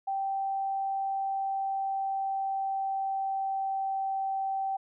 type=tone with pitch glide; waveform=sine; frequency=780 to 775.5 Hz; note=G5 to G5; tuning=-9 to -19 cents; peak=-28 dBFS; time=0.07-4.77 s; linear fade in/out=10 ms; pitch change=-10 cents; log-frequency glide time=1.03-4.13 s; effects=none